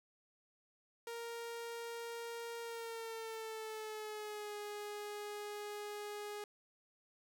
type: tone with pitch glide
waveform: sawtooth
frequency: 466.2 to 415.3 Hz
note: A#4 to G#4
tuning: 0 to 0 cents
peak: -39 dBFS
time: 1.07-6.44 s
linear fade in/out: 2 ms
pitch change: -200 cents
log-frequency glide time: 2.61-4.56 s
effects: none